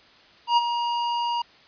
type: tone with ADSR envelope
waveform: square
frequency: 948 Hz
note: A#5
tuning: 29 cents sharp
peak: -15 dBFS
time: 0.47-1.42 s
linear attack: 100 ms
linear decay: 28 ms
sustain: -9 dB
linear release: 5 ms
effects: white hiss -53 dBFS RMS until 1.67 s + resampled to 11025 Hz